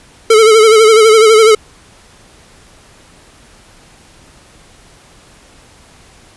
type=tone with vibrato; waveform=square; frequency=439.3 Hz; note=A4; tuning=3 cents flat; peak=-4 dBFS; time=0.3-1.55 s; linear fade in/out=5 ms; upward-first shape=sine; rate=12 Hz; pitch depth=61 cents each way; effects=pink hiss -43 dBFS RMS until 6.36 s + resampled to 24000 Hz